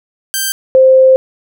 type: tone pair in turn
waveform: 5% pulse / sine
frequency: 1568 / 523.3 Hz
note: G6 / C5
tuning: 0 / 0 cents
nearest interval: octave + perfect fifth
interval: 1900 cents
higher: first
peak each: -3 dBFS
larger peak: neither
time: 0.34-0.52 / 0.75-1.16 s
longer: second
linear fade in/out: 0 ms
effects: none